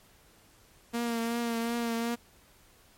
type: tone with vibrato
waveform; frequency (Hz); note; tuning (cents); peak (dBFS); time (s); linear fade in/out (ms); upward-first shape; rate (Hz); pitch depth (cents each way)
sawtooth; 233.1; A#3; 0; -25; 0.93-2.16; 20; triangle; 2.7; 33
effects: pink hiss -60 dBFS RMS until 2.97 s + MP3 64 kbps